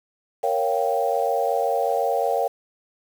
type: chord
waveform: sine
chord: G half-diminished seventh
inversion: first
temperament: equal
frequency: 466.2 / 554.4 / 698.5 / 784 Hz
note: Bb4 / Db5 / F5 / G5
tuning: 0 / 0 / 0 / 0 cents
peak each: -25 dBFS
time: 0.43-2.48 s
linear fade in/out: 10 ms
effects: 7-bit